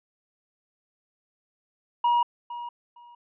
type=tone with echo; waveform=triangle; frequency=956 Hz; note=A#5; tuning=43 cents sharp; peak=-17 dBFS; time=2.04-2.23 s; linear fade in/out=5 ms; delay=460 ms; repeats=2; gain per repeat=-14 dB; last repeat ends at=3.15 s; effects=resampled to 8000 Hz